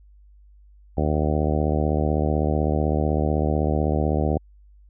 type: harmonic tone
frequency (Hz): 75.9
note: D#2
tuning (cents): -42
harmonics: 1 / 2 / 3 / 4 / 5 / 6 / 7 / 8 / 9 / 10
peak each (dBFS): -23 / -26 / -28 / -29 / -30 / -31 / -31 / -32 / -33 / -33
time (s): 0.97-4.38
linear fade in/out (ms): 5
effects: added 50 Hz sine -48 dBFS peak until 4.89 s